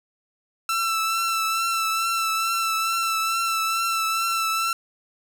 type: tone with vibrato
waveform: sawtooth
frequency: 1333 Hz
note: E6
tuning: 19 cents sharp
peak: -18 dBFS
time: 0.69-4.73 s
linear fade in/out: 2 ms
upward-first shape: triangle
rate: 2.3 Hz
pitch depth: 29 cents each way
effects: none